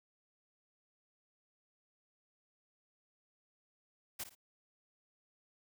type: noise with echo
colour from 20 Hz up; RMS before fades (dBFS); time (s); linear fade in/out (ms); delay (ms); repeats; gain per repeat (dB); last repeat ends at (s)
white; -41; 4.19-4.24; 10; 56; 2; -11; 4.352
effects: none